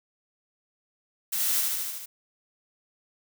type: noise with echo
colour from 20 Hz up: blue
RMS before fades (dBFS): -28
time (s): 1.32-1.61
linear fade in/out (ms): 10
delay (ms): 75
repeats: 6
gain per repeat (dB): -2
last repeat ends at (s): 2.06
effects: none